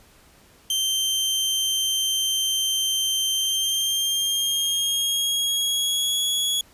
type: tone with pitch glide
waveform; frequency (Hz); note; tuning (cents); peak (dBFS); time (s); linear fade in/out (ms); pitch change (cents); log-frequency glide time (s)
sawtooth; 3130 to 3355; G7 to G#7; -3 to +17; -18; 0.7-6.61; 2; +120; 3.33-6.21
effects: pink hiss -54 dBFS RMS until 6.73 s + resampled to 32000 Hz